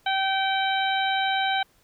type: harmonic tone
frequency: 773 Hz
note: G5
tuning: 24 cents flat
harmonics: 1 / 2 / 3 / 4 / 5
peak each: -24 / -28 / -32 / -31 / -32 dBFS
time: 0.06-1.63 s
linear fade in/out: 5 ms
effects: pink hiss -62 dBFS RMS until 1.83 s